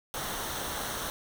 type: noise with comb filter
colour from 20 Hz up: pink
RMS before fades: -35 dBFS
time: 0.14-1.1 s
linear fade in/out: 0 ms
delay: 0.41 ms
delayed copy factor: -0.55
effects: none